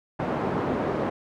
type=band-pass noise; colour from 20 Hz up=pink; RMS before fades=-27 dBFS; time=0.19-1.1 s; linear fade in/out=10 ms; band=170 to 960 Hz; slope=12 dB/octave; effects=none